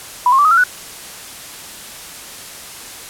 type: tone with pitch steps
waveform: sine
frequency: 987.8 / 1071 / 1161.2 / 1259 / 1365.1 / 1480 Hz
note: B5 / C6 / D6 / D#6 / F6 / F#6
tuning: 0 / +40 / -20 / +20 / -40 / 0 cents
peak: -8 dBFS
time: 0.26-0.638 s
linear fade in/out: 2 ms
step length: 63 ms
effects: white hiss -33 dBFS RMS until 3.09 s + low-pass 12000 Hz 12 dB/octave